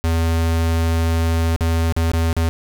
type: tone with dropouts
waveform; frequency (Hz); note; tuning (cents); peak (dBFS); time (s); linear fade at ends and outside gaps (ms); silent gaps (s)
square; 82.41; E2; 0; -16; 0.04-2.49; 0; 1.562-1.608 / 1.924-1.965 / 2.116-2.135 / 2.329-2.366
effects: none